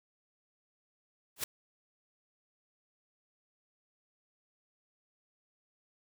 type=noise with exponential growth; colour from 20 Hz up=white; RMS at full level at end=-28 dBFS; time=1.36-1.44 s; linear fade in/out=5 ms; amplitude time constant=17 ms; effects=none